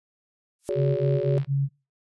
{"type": "noise with exponential growth", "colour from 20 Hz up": "violet", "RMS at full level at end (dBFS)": -33, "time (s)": [0.59, 0.69], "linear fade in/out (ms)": 1, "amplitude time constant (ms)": 21}
{"type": "chord", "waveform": "sine", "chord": "F# suspended second", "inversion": "none", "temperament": "equal with one note detuned", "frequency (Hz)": [370, 415.3, 568.6], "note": ["F#4", "G#4", "C#5"], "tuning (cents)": [0, 0, 44], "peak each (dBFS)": -28, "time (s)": [0.69, 1.38], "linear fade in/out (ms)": 0}
{"type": "click train", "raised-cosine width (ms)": 0.3, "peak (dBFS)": -29, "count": 49, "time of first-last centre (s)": [0.71, 1.446], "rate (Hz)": 65.2}
{"type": "tone bursts", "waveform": "sine", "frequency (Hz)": 138.59, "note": "C#3", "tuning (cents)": 0, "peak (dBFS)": -20, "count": 4, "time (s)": [0.75, 1.69], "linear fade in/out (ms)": 50, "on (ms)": 220, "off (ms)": 20}
{"effects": ["noise-tail reverb RT60 0.3 s tail -25 dB re dry", "resampled to 24000 Hz"]}